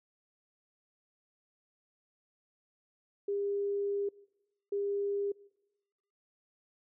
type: tone bursts at uneven times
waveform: sine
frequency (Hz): 402.7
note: G4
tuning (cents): +47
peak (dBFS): -30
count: 2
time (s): 3.28-4.09 / 4.72-5.32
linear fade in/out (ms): 5
effects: noise-tail reverb RT60 1.0 s tail -22 dB re dry